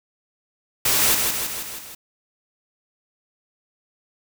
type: noise with echo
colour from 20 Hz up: white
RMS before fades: -19 dBFS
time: 0.85-1.15 s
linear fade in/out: 5 ms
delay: 160 ms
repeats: 5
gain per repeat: -4 dB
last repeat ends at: 1.95 s
effects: none